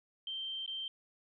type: tone with dropouts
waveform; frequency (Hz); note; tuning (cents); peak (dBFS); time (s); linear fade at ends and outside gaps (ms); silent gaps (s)
sine; 3136; G7; 0; -37; 0.27-0.88; 2; 0.662-0.677
effects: none